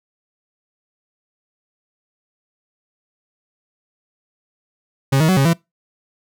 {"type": "tone with pitch steps", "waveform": "40% pulse", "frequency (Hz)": [135.8, 158.3, 187.3, 136.5, 167.4], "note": ["C#3", "D#3", "F#3", "C#3", "E3"], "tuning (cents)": [-35, 30, 21, -26, 27], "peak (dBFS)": -11, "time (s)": [5.12, 5.535], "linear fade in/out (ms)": 10, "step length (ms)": 83, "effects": ["noise-tail reverb RT60 0.2 s tail -24 dB re dry"]}